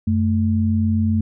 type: tone pair together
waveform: sine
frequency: 92.2 / 220 Hz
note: F#2 / A3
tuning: -6 / 0 cents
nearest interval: octave + minor third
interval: 1506 cents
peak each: -18 dBFS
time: 0.07-1.21 s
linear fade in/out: 5 ms
effects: none